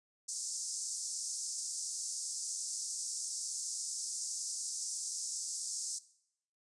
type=band-pass noise; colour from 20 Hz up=white; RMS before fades=-40 dBFS; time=0.28-5.99 s; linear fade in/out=10 ms; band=5100 to 8900 Hz; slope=48 dB/octave; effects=noise-tail reverb RT60 0.7 s tail -18 dB re dry + resampled to 24000 Hz